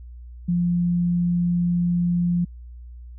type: tone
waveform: sine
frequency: 174.61 Hz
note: F3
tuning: in tune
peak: -18 dBFS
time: 0.48-2.45 s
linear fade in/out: 10 ms
effects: added 60 Hz sine -37 dBFS peak until 3.18 s